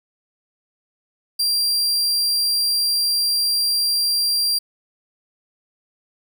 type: tone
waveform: 40% pulse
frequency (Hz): 4743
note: D8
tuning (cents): +16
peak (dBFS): -16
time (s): 1.39-4.59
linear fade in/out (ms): 10
effects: none